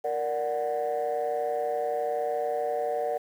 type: chord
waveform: sine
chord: Bb augmented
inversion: none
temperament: equal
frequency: 466.2 / 587.3 / 740 Hz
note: Bb4 / D5 / F#5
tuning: 0 / 0 / 0 cents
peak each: -29 dBFS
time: 0.04-3.18 s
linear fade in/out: 10 ms
effects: tanh soft clip ceiling -21 dBFS + 9-bit